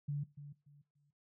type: tone with echo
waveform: sine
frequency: 144.4 Hz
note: D3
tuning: 29 cents flat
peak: -34 dBFS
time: 0.08-0.24 s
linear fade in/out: 10 ms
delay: 290 ms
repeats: 3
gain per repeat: -12 dB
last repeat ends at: 1.11 s
effects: noise-tail reverb RT60 0.3 s tail -19 dB re dry